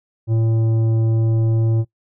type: tone with tanh clipping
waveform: sine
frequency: 112.6 Hz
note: A2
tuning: 40 cents sharp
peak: -16 dBFS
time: 0.27-1.85 s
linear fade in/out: 50 ms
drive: 10 dB
effects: noise-tail reverb RT60 0.1 s tail -20 dB re dry